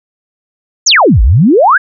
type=exponential two-way sweep; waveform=sine; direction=down then up; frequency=7459 to 48 to 1720 Hz; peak=-3 dBFS; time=0.86-1.78 s; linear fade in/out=10 ms; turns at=1.22 s; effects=none